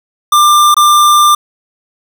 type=tone with dropouts; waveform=square; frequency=1191 Hz; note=D6; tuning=24 cents sharp; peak=-5 dBFS; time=0.32-1.35 s; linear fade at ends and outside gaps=5 ms; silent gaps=0.744-0.766 s; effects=none